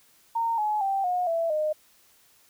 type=tone with pitch steps; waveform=sine; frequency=919 / 847.6 / 781.8 / 721 / 665 / 613.4 Hz; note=A#5 / G#5 / G5 / F#5 / E5 / D#5; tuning=-25 / +35 / -5 / -45 / +15 / -25 cents; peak=-23 dBFS; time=0.35-1.73 s; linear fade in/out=10 ms; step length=230 ms; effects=white hiss -60 dBFS RMS until 2.49 s